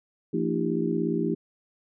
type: harmonic tone with a mistuned harmonic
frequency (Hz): 56.7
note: A#1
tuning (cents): -47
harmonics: 3 / 4 / 5 / 6 / 7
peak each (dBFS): -30 / -30 / -30 / -30 / -30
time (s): 0.33-1.35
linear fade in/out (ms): 10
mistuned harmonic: 5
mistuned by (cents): +110
effects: none